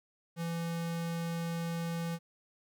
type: tone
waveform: square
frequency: 167.8 Hz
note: E3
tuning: 31 cents sharp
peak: -34 dBFS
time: 0.36-2.19 s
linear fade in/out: 50 ms
effects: 12-bit